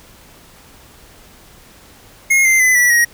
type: tone with pitch steps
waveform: square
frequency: 2152 / 2084 / 2017 / 1953 / 1890.8 Hz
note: C7 / C7 / B6 / B6 / A#6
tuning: +48 / -7 / +36 / -20 / +24 cents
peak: -10 dBFS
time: 2.3-3.05 s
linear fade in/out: 10 ms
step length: 150 ms
effects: pink hiss -44 dBFS RMS until 3.13 s